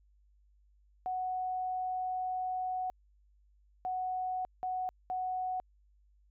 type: tone bursts at uneven times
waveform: sine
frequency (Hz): 740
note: F#5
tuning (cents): 0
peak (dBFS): -32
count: 4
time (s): 1.06-2.9 / 3.85-4.45 / 4.63-4.89 / 5.1-5.6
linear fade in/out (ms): 0
effects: added 50 Hz sine -63 dBFS peak until 6.3 s